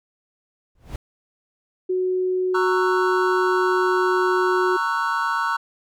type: noise with exponential growth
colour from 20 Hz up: brown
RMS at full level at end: -26 dBFS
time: 0.75-0.96 s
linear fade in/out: 2 ms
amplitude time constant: 45 ms
type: tone with pitch glide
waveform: sine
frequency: 368.9 to 366.6 Hz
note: F#4 to F#4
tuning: -5 to -16 cents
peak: -19 dBFS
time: 1.89-4.77 s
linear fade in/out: 10 ms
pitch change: -11 cents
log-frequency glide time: 2.64-4.29 s
type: chord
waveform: triangle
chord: F# dominant seventh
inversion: first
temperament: just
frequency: 925 / 1110 / 1332 / 1480 Hz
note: A#5 / C#6 / E6 / F#6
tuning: -14 / +2 / +18 / 0 cents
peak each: -24 dBFS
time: 2.54-5.57 s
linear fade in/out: 10 ms
effects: none